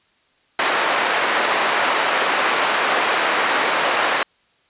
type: band-pass noise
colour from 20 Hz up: white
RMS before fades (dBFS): -19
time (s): 0.59-4.23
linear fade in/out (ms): 2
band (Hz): 460 to 1800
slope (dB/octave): 12
effects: white hiss -60 dBFS RMS until 4.69 s + resampled to 8000 Hz